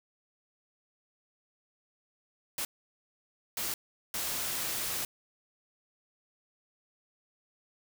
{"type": "noise bursts at uneven times", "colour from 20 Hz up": "white", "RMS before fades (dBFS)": -34, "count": 3, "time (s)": [[2.58, 2.65], [3.57, 3.74], [4.14, 5.05]], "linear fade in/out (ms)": 2, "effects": []}